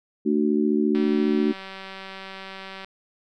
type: harmonic tone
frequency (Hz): 74.6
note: D2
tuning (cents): +28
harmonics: 3 / 4 / 5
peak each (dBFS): -22 / -23 / -24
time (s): 0.25-1.53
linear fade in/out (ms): 20
type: click train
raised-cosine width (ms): 0.3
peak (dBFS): -22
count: 365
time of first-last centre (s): 0.95-2.846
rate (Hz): 192
effects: none